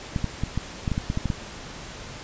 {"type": "clicks", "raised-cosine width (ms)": 5, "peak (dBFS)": -12, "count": 11, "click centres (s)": [0.162, 0.243, 0.436, 0.576, 0.878, 0.917, 0.979, 1.101, 1.174, 1.257, 1.302], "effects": ["pink hiss -39 dBFS RMS until 2.23 s", "resampled to 16000 Hz"]}